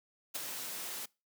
white noise with ADSR envelope, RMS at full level -35 dBFS, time 0.34-1.06 s, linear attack 18 ms, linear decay 12 ms, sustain -6 dB, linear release 11 ms, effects noise-tail reverb RT60 0.3 s tail -25 dB re dry + high-pass 150 Hz 12 dB/octave

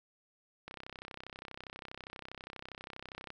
click train, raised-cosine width 0.3 ms, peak -28 dBFS, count 86, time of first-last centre 0.68-3.303 s, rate 32.4 Hz, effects none

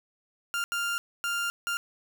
30% pulse tone bursts at uneven times, 1396.9 Hz, F6, in tune, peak -25 dBFS, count 4, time 0.54-0.64 / 0.72-0.98 / 1.24-1.5 / 1.67-1.77 s, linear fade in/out 0 ms, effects none

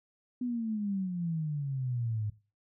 sine exponential sweep, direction down, 251.5 to 103.83 Hz, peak -30 dBFS, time 0.41-2.3 s, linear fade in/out 5 ms, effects noise-tail reverb RT60 0.3 s tail -17 dB re dry

